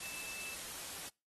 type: tone in noise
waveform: sine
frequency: 2637 Hz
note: E7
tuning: in tune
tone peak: -46 dBFS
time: 0.02-0.55 s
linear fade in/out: 5 ms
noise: white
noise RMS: -45 dBFS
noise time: 0-1.09 s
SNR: -4 dB
effects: noise-tail reverb RT60 0.3 s tail -26 dB re dry + AAC 32 kbps